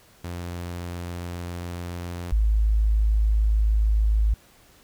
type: tone pair in turn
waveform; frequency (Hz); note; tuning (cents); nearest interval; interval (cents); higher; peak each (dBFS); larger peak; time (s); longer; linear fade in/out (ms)
sawtooth / sine; 87.31 / 53.4; F2 / G#1; 0 / +49; major sixth; 851; first; -27 / -17; second; 0.24-2.32 / 2.32-4.34; first; 5
effects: pink hiss -55 dBFS RMS until 4.83 s

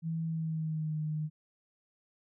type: tone with pitch glide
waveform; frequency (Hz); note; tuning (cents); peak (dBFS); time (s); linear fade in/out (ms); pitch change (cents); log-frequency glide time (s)
sine; 163 to 153.85; E3 to D#3; -19 to -19; -31; 0.02-1.3; 50; -100; 0.25-0.99
effects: none

